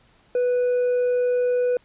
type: tone with hard clipping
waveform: sine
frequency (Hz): 493.6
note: B4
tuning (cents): -1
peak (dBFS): -19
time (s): 0.35-1.77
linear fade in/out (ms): 2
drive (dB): 2
effects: pink hiss -58 dBFS RMS until 1.84 s + resampled to 8000 Hz